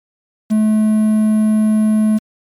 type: tone with quantisation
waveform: triangle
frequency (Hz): 215.6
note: A3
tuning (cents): -35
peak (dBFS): -8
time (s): 0.5-2.19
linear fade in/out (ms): 20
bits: 6
effects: MP3 96 kbps